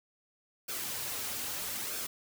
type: noise with flanger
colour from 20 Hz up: white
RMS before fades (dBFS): -37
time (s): 0.68-2.07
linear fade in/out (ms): 10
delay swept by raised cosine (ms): 1 to 6.1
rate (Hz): 0.78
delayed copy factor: -0.55
effects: none